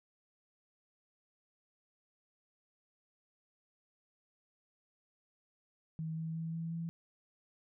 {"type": "tone with pitch steps", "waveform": "sine", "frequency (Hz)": [160, 161.58, 163.17, 164.78, 166.41], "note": ["D#3", "E3", "E3", "E3", "E3"], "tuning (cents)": [49, -34, -17, 0, 17], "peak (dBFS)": -36, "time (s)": [5.99, 6.89], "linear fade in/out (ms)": 0, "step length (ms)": 180, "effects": []}